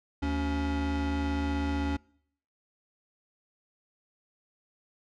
square tone pair together, 75.32 / 281.6 Hz, D2 / C#4, +44 / +27 cents, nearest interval octave + major seventh, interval 2283 cents, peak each -31 / -31 dBFS, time 0.22-1.97 s, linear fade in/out 10 ms, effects noise-tail reverb RT60 0.7 s tail -26 dB re dry + low-pass 4000 Hz 12 dB/octave

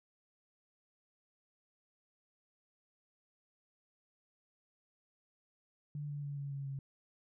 sine tone with pitch steps, 146.83 / 144.81 / 142.81 / 140.85 / 138.91 / 137 Hz, D3 / D3 / D3 / C#3 / C#3 / C#3, 0 / -24 / -48 / +28 / +4 / -20 cents, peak -38 dBFS, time 5.95-6.79 s, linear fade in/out 2 ms, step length 140 ms, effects none

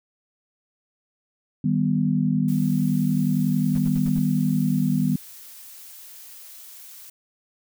sine chord, Eb augmented, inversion none, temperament equal, 155.56 / 196 / 246.9 Hz, Eb3 / G3 / B3, 0 / 0 / 0 cents, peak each -23 dBFS, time 1.64-5.16 s, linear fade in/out 5 ms
blue noise, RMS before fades -43 dBFS, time 2.48-7.1 s, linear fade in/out 5 ms
brown noise bursts, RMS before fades -35 dBFS, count 5, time 3.75-4.192 s, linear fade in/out 2 ms, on 34 ms, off 68 ms
effects none

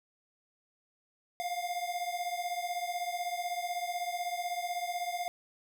square beating tone pair, 700 / 716 Hz, F5 / F5, +4 / +43 cents, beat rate 16 Hz, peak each -36 / -38 dBFS, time 1.4-5.28 s, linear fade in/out 0 ms, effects none

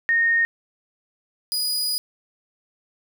sine / sawtooth tone pair in turn, 1847 / 4931 Hz, A#6 / D#8, -16 / -16 cents, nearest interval octave + perfect fourth, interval 1700 cents, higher second, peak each -16 / -19 dBFS, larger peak first, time 0.09-0.45 / 1.52-1.98 s, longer second, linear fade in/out 0 ms, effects none

